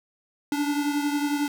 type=beating tone pair; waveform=square; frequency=288.4 / 299.4 Hz; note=D4 / D4; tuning=-31 / +33 cents; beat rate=11 Hz; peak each=-25 / -31 dBFS; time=0.52-1.48 s; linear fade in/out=2 ms; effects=none